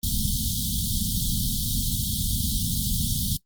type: band-stop noise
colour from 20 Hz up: pink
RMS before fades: -25 dBFS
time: 0.03-3.37 s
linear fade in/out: 5 ms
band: 250 to 3200 Hz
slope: 96 dB/octave
effects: noise-tail reverb RT60 0.1 s tail -20 dB re dry + Opus 32 kbps